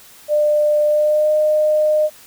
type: tone with pitch glide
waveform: sine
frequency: 598 to 610.9 Hz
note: D5 to D#5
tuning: +31 to -32 cents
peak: -12 dBFS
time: 0.28-2.1 s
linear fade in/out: 50 ms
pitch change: +37 cents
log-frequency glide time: 0.88-1.32 s
effects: white hiss -44 dBFS RMS until 2.26 s